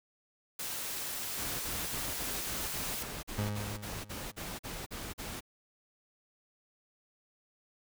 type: noise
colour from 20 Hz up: white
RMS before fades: -38 dBFS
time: 0.59-3.03 s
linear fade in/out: 5 ms
type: noise bursts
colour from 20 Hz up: pink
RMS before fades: -41 dBFS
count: 15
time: 1.37-5.408 s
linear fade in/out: 20 ms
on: 230 ms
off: 42 ms
type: tone with exponential decay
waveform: 30% pulse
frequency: 103.83 Hz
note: G#2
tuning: in tune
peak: -27 dBFS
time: 3.38-4.58 s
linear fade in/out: 5 ms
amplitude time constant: 260 ms
effects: none